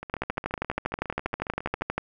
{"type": "two click trains", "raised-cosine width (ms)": 0.5, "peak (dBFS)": [-11, -21], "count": [24, 27], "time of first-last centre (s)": [[0.14, 1.98], [0.03, 1.811]], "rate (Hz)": [12.5, 14.6], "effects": []}